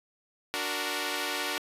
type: chord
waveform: 5% pulse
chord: D augmented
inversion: none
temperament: equal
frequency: 293.7 / 370 / 466.2 Hz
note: D4 / F#4 / A#4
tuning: 0 / 0 / 0 cents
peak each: -23 dBFS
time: 0.54-1.58 s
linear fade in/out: 0 ms
effects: resampled to 32000 Hz